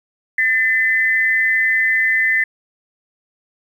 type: tone pair together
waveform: sine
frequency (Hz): 1787.4 / 2028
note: A6 / B6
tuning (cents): +27 / +45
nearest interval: major second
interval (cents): 218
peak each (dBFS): -16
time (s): 0.38-2.44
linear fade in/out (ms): 5
effects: 8-bit